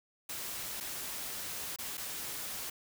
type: noise with dropouts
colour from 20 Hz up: white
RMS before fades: -40 dBFS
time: 0.29-2.7 s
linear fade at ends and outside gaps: 5 ms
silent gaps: 0.803-0.806 / 1.762-1.786 / 1.972-1.977 s
effects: none